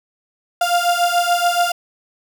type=beating tone pair; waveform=35% pulse; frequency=696 / 703 Hz; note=F5 / F5; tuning=-6 / +11 cents; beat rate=7 Hz; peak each=-16 dBFS; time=0.61-1.72 s; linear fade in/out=5 ms; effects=none